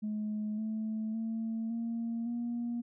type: tone with pitch steps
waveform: sine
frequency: 212.5 / 218.5 / 224.6 / 230.9 / 237.4 Hz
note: G#3 / A3 / A3 / A#3 / A#3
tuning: +40 / -12 / +36 / -16 / +32 cents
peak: -31 dBFS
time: 0.02-2.82 s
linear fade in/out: 20 ms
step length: 560 ms
effects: tanh soft clip ceiling -29 dBFS